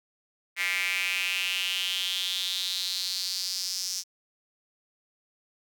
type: tone with high-pass filter sweep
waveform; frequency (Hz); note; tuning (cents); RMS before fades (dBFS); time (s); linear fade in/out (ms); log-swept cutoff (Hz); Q
square; 92.5; F#2; 0; -30; 0.56-4.04; 50; 2100 to 5600; 5.1
effects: none